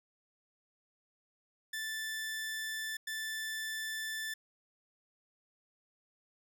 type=tone bursts at uneven times; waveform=sawtooth; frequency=1760 Hz; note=A6; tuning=in tune; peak=-33 dBFS; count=2; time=1.73-2.97 / 3.07-4.34 s; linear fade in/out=5 ms; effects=none